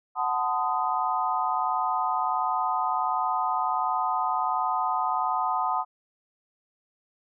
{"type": "chord", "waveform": "sine", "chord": "F# diminished seventh", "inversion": "none", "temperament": "equal with one note detuned", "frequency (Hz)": [740, 880, 1021.4, 1244.5], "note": ["F#5", "A5", "C6", "Eb6"], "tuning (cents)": [0, 0, -42, 0], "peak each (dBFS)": -29, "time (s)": [0.15, 5.85], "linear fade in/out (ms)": 50, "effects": []}